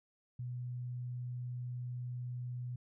sine tone, 123.47 Hz, B2, in tune, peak -38 dBFS, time 0.39-2.76 s, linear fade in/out 5 ms, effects none

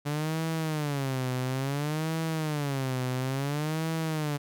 sawtooth tone with vibrato, 143.6 Hz, D3, 39 cents flat, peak -24 dBFS, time 0.05-4.38 s, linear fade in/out 20 ms, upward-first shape sine, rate 0.58 Hz, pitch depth 210 cents each way, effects none

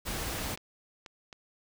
pink noise, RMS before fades -35 dBFS, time 0.05-0.56 s, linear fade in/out 20 ms
clicks, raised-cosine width 0.2 ms, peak -28 dBFS, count 3, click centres 0.575 / 1.062 / 1.328 s
effects none

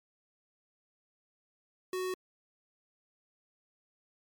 square tone, 370 Hz, F#4, in tune, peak -33 dBFS, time 1.93-2.14 s, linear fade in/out 2 ms, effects MP3 96 kbps

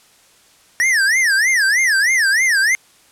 square tone with vibrato, 1817 Hz, A#6, 45 cents flat, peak -13 dBFS, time 0.8-2.75 s, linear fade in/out 0 ms, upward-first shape sine, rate 3.2 Hz, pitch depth 270 cents each way, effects white hiss -51 dBFS RMS until 3.11 s + low-pass 10000 Hz 12 dB/octave

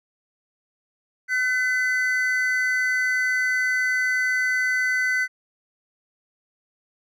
triangle tone pair together, 1516 / 2013 Hz, F#6 / B6, +42 / +33 cents, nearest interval perfect fourth, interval 491 cents, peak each -21 dBFS, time 1.28-5.28 s, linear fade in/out 50 ms, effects none

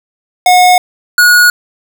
square tone pair in turn, 726 / 1452 Hz, F#5 / F#6, -33 / -33 cents, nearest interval octave, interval 1200 cents, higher second, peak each -4 dBFS, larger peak neither, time 0.46-0.78 / 1.18-1.5 s, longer neither, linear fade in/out 2 ms, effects none

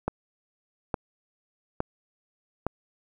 click train, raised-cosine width 1 ms, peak -12 dBFS, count 4, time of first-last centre 0.08-2.666 s, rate 1.16 Hz, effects 9-bit

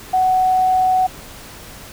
sine tone, 745 Hz, F#5, 12 cents sharp, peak -12 dBFS, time 0.13-1.07 s, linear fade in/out 10 ms, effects pink hiss -37 dBFS RMS until 1.92 s

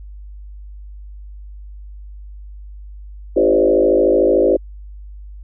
sine tone with frequency modulation, 450 Hz, A4, 39 cents sharp, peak -10 dBFS, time 3.36-4.57 s, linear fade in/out 10 ms, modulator 53.5 Hz, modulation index 2.5, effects added 50 Hz sine -32 dBFS peak until 5.43 s

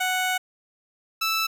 15% pulse tone pair in turn, 740 / 1318.5 Hz, F#5 / E6, 0 / 0 cents, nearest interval minor seventh, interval 1000 cents, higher second, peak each -16 dBFS, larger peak neither, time 0-0.38 / 1.21-1.47 s, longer first, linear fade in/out 10 ms, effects none

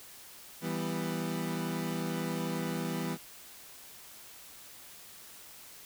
30% pulse chord, E minor, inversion none, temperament equal, 164.81 / 196 / 246.9 Hz, E3 / G3 / B3, 0 / 0 / 0 cents, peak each -33 / -35 / -35 dBFS, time 0.61-3.18 s, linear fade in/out 50 ms, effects white hiss -51 dBFS RMS until 5.85 s

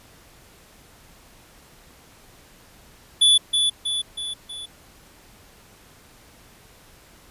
square tone with echo, 3456 Hz, A7, 32 cents flat, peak -13 dBFS, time 3.21-3.38 s, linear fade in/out 10 ms, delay 320 ms, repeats 4, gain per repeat -5 dB, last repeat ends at 4.66 s, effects pink hiss -51 dBFS RMS until 7.3 s + resampled to 32000 Hz

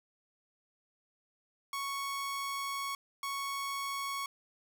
sawtooth tone bursts at uneven times, 1108.7 Hz, C#6, in tune, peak -31 dBFS, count 2, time 1.73-2.95 / 3.23-4.26 s, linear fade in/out 2 ms, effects none

